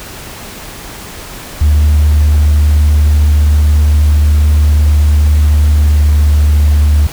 sine tone with pitch glide, 74.9 to 74.38 Hz, D2 to D2, +35 to +23 cents, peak -3 dBFS, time 1.61-7.07 s, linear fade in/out 5 ms, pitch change -12 cents, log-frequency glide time 5.92-5.98 s, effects tanh soft clip ceiling -3 dBFS + pink hiss -28 dBFS RMS until 7.12 s

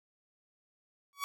sawtooth tone with exponential growth, 1130 Hz, C#6, 33 cents sharp, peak -26 dBFS, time 1.13-1.24 s, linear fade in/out 0 ms, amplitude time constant 22 ms, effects none

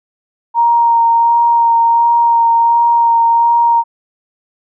sine tone with vibrato, 932.3 Hz, A#5, in tune, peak -7 dBFS, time 0.54-3.84 s, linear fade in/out 50 ms, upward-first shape sine, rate 1.4 Hz, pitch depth 13 cents each way, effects none

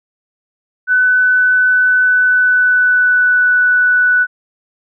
sine tone with pitch glide, 1501 to 1484.6 Hz, F#6 to F#6, +24 to +5 cents, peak -8 dBFS, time 0.87-4.27 s, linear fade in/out 50 ms, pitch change -19 cents, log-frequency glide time 2.05-3.53 s, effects none

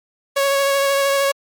sawtooth tone with vibrato, 554.4 Hz, C#5, in tune, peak -11 dBFS, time 0.36-1.32 s, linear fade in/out 10 ms, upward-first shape sine, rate 13 Hz, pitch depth 15 cents each way, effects MP3 96 kbps

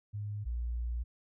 sine tone pair in turn, 103.83 / 59.12 Hz, G#2 / A#1, 0 / +25 cents, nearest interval minor seventh, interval 975 cents, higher first, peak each -35 / -32 dBFS, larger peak second, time 0.13-0.45 / 0.45-1.04 s, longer second, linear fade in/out 20 ms, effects none

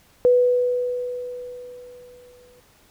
sine tone with exponential decay, 493.9 Hz, B4, in tune, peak -11 dBFS, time 0.25-2.6 s, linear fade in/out 0 ms, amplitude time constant 510 ms, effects pink hiss -56 dBFS RMS until 2.9 s

